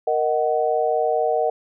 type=chord; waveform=sine; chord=D# minor; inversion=second; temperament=just; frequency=466.7 / 622.3 / 746.7 Hz; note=A#4 / D#5 / F#5; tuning=+2 / 0 / +16 cents; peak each=-22 dBFS; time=0.07-1.5 s; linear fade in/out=5 ms; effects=none